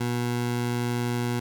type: tone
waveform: 20% pulse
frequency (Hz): 120.8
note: B2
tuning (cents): -38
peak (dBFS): -20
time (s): 0-1.4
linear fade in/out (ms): 10
effects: none